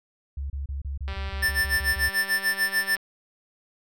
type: tone bursts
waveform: sine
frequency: 69.3 Hz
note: C#2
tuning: in tune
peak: -28 dBFS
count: 11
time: 0.37-2.09 s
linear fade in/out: 5 ms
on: 130 ms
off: 29 ms
type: click train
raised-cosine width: 0.3 ms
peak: -22 dBFS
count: 369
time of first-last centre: 1.08-2.967 s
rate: 195 Hz
type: tone with tremolo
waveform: square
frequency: 1774 Hz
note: A6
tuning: 14 cents sharp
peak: -20 dBFS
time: 1.42-2.96 s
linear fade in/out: 10 ms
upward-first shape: sine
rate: 6.8 Hz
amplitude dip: 90%
effects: none